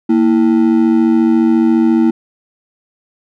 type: ring-modulated tone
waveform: triangle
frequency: 279.4 Hz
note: C#4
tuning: 14 cents sharp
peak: -3 dBFS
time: 0.09-2.11 s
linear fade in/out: 10 ms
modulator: 47.2 Hz
effects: none